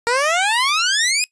15% pulse exponential sweep, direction up, 460.2 to 2549 Hz, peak -9 dBFS, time 0.07-1.24 s, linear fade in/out 0 ms, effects noise-tail reverb RT60 0.1 s tail -20 dB re dry + resampled to 22050 Hz

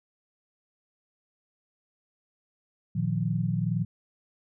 sine chord, Bb suspended fourth, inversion none, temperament equal with one note detuned, 116.54 / 155.56 / 177.56 Hz, Bb2 / Eb3 / F3, 0 / 0 / +29 cents, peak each -29 dBFS, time 2.95-3.85 s, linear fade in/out 10 ms, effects none

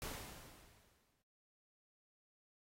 pink noise with exponential decay, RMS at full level -44 dBFS, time 0.02-1.22 s, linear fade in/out 0 ms, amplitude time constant 260 ms, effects noise-tail reverb RT60 0.1 s tail -24 dB re dry + AAC 48 kbps

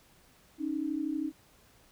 sine tone pair together, 278.4 / 311.1 Hz, C#4 / D#4, +8 / 0 cents, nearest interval major second, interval 192 cents, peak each -34 / -32 dBFS, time 0.58-1.32 s, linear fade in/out 50 ms, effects pink hiss -62 dBFS RMS until 1.91 s

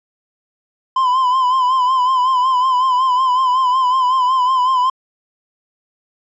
triangle tone with vibrato, 1022 Hz, C6, 41 cents flat, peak -10 dBFS, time 0.96-4.9 s, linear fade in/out 5 ms, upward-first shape sine, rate 5.4 Hz, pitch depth 60 cents each way, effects resampled to 16000 Hz

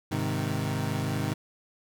25% pulse chord, Ab major, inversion none, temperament equal with one note detuned, 103.53 / 130.81 / 155.56 Hz, Ab2 / C3 / Eb3, -5 / 0 / 0 cents, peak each -28 dBFS, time 0.11-1.34 s, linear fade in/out 10 ms, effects none

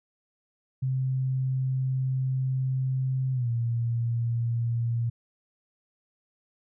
sine tone with pitch glide, 130.81 to 117.21 Hz, C3 to A#2, 0 to +10 cents, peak -24 dBFS, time 0.82-5.1 s, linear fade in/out 10 ms, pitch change -190 cents, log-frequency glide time 3.33-3.49 s, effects none

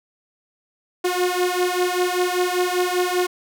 sawtooth beating tone pair, 357.9 / 363 Hz, F4 / F#4, +42 / -33 cents, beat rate 5.1 Hz, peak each -18 dBFS, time 1.04-3.27 s, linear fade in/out 10 ms, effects none

